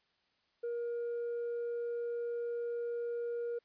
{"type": "tone with tanh clipping", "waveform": "sine", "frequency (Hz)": 473.3, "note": "A#4", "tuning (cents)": 26, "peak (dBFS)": -35, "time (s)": [0.63, 3.59], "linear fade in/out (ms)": 10, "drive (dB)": 1, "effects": ["white hiss -75 dBFS RMS until 3.64 s", "resampled to 11025 Hz"]}